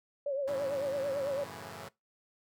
sine tone with vibrato, 554.4 Hz, C#5, in tune, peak -30 dBFS, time 0.26-1.44 s, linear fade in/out 5 ms, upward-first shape triangle, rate 9 Hz, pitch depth 94 cents each way
5% pulse chord, F# minor seventh, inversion none, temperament equal, 92.5 / 110 / 138.59 / 164.81 Hz, F#2 / A2 / C#3 / E3, 0 / 0 / 0 / 0 cents, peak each -37 dBFS, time 0.47-1.89 s, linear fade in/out 10 ms
effects noise-tail reverb RT60 0.2 s tail -22 dB re dry

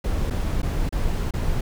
brown noise with dropouts, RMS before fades -23 dBFS, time 0.04-1.61 s, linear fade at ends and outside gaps 5 ms, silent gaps 0.301-0.306 / 0.619-0.629 / 0.892-0.924 / 1.309-1.337 s, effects none

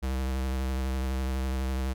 square tone with vibrato, 65.41 Hz, C2, in tune, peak -28 dBFS, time 0.02-1.94 s, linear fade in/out 20 ms, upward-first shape sine, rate 12 Hz, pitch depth 31 cents each way, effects none

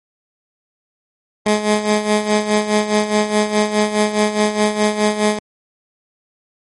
15% pulse tone with tremolo, 211.2 Hz, G#3, 29 cents sharp, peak -5 dBFS, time 1.46-5.39 s, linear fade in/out 2 ms, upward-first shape sine, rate 4.8 Hz, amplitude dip 70%, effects MP3 48 kbps

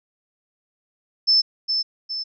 sine tone with echo, 5274 Hz, E8, in tune, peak -13 dBFS, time 1.27-1.42 s, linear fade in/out 20 ms, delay 410 ms, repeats 2, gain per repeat -6 dB, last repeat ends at 2.24 s, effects none

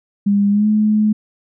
sine tone with pitch glide, 201.9 to 213.2 Hz, G#3 to G#3, -49 to +46 cents, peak -11 dBFS, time 0.26-1.13 s, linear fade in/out 10 ms, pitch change +95 cents, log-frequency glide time 0.5-0.67 s, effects none

